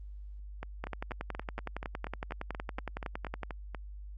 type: two click trains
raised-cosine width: 0.5 ms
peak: -24 / -21 dBFS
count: 14 / 29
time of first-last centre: 0.63-3.748 / 0.84-3.433 s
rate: 4.17 / 10.8 Hz
effects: added 50 Hz sine -42 dBFS peak until 4.17 s + Opus 32 kbps